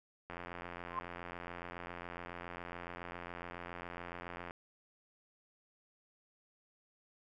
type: click train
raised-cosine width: 0.5 ms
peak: -29 dBFS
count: 368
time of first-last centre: 0.3-4.509 s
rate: 87.2 Hz
type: tone with exponential growth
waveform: sine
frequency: 1047 Hz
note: C6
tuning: 1 cent sharp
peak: -30 dBFS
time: 0.88-0.99 s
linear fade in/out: 1 ms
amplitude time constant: 22 ms
effects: none